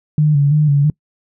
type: tone with vibrato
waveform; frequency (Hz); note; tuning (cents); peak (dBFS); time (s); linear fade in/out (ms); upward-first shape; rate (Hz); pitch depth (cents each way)
sine; 146.83; D3; 0; -9; 0.18-0.9; 2; square; 3; 53
effects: noise-tail reverb RT60 0.1 s tail -25 dB re dry